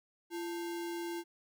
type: tone with sample-and-hold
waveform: sine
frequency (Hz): 341.1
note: F4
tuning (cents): -41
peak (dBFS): -36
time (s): 0.3-1.24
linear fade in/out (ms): 50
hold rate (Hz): 1225
effects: none